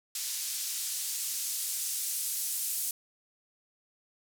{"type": "noise with band-pass filter sweep", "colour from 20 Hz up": "blue", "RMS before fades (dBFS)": -34, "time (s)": [0.15, 2.91], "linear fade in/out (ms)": 2, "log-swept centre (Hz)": [5100, 9100], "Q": 0.76, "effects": []}